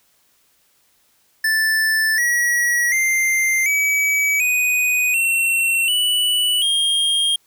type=tone with pitch steps; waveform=square; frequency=1760 / 1919.3 / 2093 / 2282 / 2489 / 2714 / 2960 / 3228 Hz; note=A6 / B6 / C7 / C#7 / D#7 / E7 / F#7 / G#7; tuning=0 / -50 / 0 / +50 / 0 / +50 / 0 / -50 cents; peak=-16 dBFS; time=1.44-7.36 s; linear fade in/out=5 ms; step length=740 ms; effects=white hiss -60 dBFS RMS until 7.46 s